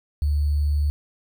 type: tone with sample-and-hold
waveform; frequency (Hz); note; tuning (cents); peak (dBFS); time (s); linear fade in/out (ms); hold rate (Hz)
sine; 73.42; D2; 0; -18; 0.22-0.9; 0; 4410
effects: none